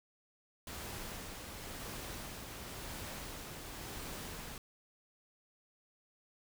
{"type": "noise with tremolo", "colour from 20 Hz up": "pink", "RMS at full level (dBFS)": -44, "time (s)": [0.67, 4.58], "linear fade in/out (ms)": 2, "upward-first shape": "sine", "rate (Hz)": 0.95, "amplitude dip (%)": 30, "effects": []}